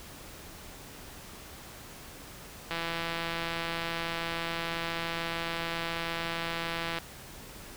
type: click train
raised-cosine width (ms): 0.3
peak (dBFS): -17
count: 715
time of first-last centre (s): 2.71-6.985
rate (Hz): 167
effects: pink hiss -47 dBFS RMS until 7.76 s

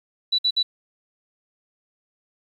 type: tone bursts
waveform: sine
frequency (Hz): 3951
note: B7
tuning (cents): 0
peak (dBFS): -17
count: 3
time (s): 0.32-0.63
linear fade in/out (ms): 10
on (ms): 66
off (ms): 56
effects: 9-bit

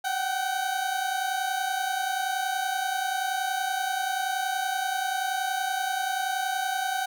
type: tone pair together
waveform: 30% pulse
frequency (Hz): 744 / 774.5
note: F#5 / G5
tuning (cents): +9 / -21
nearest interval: minor second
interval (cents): 70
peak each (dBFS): -27 / -26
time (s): 0.04-7.06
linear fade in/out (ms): 10
effects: none

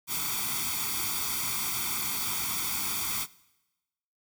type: noise with comb filter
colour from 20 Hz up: white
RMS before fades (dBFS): -31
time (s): 0.07-3.27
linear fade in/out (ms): 50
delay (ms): 0.87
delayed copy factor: +0.9
effects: noise-tail reverb RT60 1.0 s tail -21 dB re dry + high-pass 60 Hz 12 dB/octave

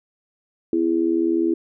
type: tone with amplitude modulation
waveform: sine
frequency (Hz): 332.9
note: E4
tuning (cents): +17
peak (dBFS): -13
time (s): 0.73-1.54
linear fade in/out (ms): 2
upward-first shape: sine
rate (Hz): 80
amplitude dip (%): 85
effects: none

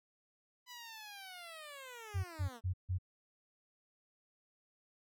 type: linear sweep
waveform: 10% pulse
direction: down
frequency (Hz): 1002 to 217.7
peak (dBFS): -40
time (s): 0.66-2.61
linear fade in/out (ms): 50
type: tone bursts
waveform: sine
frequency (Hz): 91.8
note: F#2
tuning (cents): -13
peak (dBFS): -32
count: 4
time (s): 2.14-2.986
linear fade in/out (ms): 20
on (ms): 99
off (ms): 150
effects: none

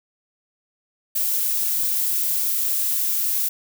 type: noise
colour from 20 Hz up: violet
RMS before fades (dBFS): -22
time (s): 1.15-3.49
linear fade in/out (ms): 10
effects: none

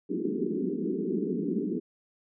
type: band-pass noise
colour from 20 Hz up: white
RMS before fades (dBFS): -30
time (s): 0.09-1.8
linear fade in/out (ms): 20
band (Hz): 170 to 420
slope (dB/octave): 96
effects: none

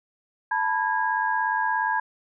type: tone cluster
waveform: sine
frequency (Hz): 883 / 980 / 1640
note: A5 / B5 / G#6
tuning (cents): +6 / -14 / -22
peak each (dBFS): -26 / -26 / -26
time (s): 0.51-2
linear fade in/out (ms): 5
effects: none

